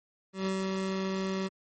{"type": "tone with ADSR envelope", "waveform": "25% pulse", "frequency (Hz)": 191, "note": "G3", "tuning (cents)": -45, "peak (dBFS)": -24, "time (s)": [0.33, 1.49], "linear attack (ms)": 130, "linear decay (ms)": 100, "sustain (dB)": -2, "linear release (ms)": 27, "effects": ["MP3 32 kbps"]}